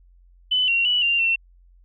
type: tone with pitch steps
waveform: sine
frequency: 3010 / 2747 / 2951 / 2781 / 2706 Hz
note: F#7 / F7 / F#7 / F7 / E7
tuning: +29 / -29 / -5 / -8 / +45 cents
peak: -17 dBFS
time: 0.51-1.36 s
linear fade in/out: 10 ms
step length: 170 ms
effects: added 44 Hz sine -50 dBFS peak until 1.84 s